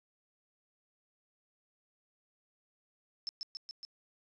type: tone with echo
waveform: sine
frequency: 5274 Hz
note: E8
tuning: in tune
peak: -35 dBFS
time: 3.27-3.29 s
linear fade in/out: 0 ms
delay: 140 ms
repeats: 4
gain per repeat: -2 dB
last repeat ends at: 3.85 s
effects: resampled to 24000 Hz + 12-bit